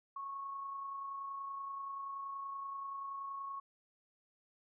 sine tone with amplitude modulation, 1101 Hz, C#6, 12 cents flat, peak -39 dBFS, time 0.16-3.6 s, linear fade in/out 5 ms, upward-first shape sine, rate 30.5 Hz, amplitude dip 30%, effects none

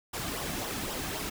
pink noise with flanger, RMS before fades -35 dBFS, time 0.13-1.3 s, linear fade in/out 10 ms, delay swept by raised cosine 0.44 to 2.14 ms, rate 3.8 Hz, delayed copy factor -0.55, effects none

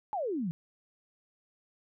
sine exponential sweep, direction down, 884 to 155.56 Hz, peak -30 dBFS, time 0.13-0.51 s, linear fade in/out 0 ms, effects none

